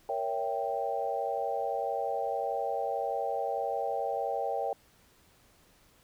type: chord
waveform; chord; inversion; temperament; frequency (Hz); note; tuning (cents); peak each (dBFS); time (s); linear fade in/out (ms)
sine; A# diminished seventh; none; equal with one note detuned; 466.2 / 557.6 / 659.3 / 784; A#4 / C#5 / E5 / G5; 0 / +10 / 0 / 0; -36 / -35 / -36 / -33; 0.09-4.73; 2
effects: pink hiss -63 dBFS RMS until 6.03 s